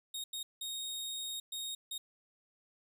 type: tone bursts at uneven times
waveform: sawtooth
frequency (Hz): 3729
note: A#7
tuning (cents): 0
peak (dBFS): -35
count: 5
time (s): 0.14-0.24 / 0.33-0.43 / 0.61-1.4 / 1.52-1.75 / 1.91-1.98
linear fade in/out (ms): 5
effects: 12-bit